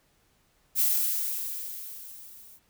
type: noise with level ramp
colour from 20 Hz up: violet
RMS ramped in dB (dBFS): -22 to -52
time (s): 0.75-2.6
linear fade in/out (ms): 50
effects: pink hiss -67 dBFS RMS until 2.69 s